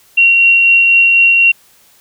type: tone with tremolo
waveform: sine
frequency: 2745 Hz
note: F7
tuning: 31 cents flat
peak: -4 dBFS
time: 0.17-1.52 s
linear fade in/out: 10 ms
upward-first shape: triangle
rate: 4 Hz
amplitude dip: 25%
effects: white hiss -48 dBFS RMS until 2 s